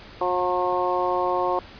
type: harmonic tone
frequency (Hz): 180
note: F#3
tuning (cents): -47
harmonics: 2 / 3 / 4 / 5 / 6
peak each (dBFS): -27 / -27 / -27 / -27 / -27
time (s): 0.21-1.59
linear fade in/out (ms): 2
effects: pink hiss -44 dBFS RMS until 1.79 s + resampled to 11025 Hz